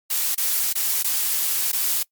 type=noise with dropouts; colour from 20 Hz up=blue; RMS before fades=-22 dBFS; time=0.1-2.03 s; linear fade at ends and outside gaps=5 ms; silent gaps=0.348-0.378 / 0.73-0.753 / 1.029-1.043 / 1.718-1.729 s; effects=noise-tail reverb RT60 0.1 s tail -23 dB re dry + MP3 96 kbps